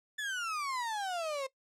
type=exponential sweep; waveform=35% pulse; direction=down; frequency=1760 to 523.3 Hz; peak=-32 dBFS; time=0.18-1.47 s; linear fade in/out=10 ms; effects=noise-tail reverb RT60 0.1 s tail -19 dB re dry + low-pass 9000 Hz 12 dB/octave